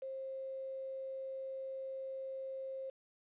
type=tone with quantisation; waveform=sine; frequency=532 Hz; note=C5; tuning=29 cents sharp; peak=-40 dBFS; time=0.02-2.9 s; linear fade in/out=5 ms; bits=10; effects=resampled to 8000 Hz